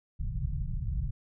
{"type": "low-pass noise", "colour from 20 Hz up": "pink", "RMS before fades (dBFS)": -32, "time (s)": [0.19, 1.11], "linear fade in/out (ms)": 10, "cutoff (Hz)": 160, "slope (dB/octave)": 48, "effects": []}